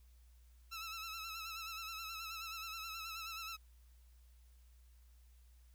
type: tone with vibrato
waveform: 15% pulse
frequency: 1318.5 Hz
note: E6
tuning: in tune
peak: -37 dBFS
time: 0.71-3.57 s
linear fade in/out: 20 ms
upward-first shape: sine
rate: 9.4 Hz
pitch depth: 54 cents each way
effects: added 60 Hz sine -60 dBFS peak until 5.74 s + white hiss -75 dBFS RMS until 5.74 s